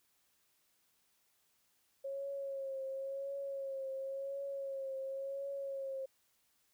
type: tone with vibrato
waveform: sine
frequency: 545 Hz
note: C#5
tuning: 29 cents flat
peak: -38 dBFS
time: 2.04-6.06 s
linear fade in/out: 10 ms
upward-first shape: triangle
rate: 0.94 Hz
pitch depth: 40 cents each way
effects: white hiss -75 dBFS RMS until 6.73 s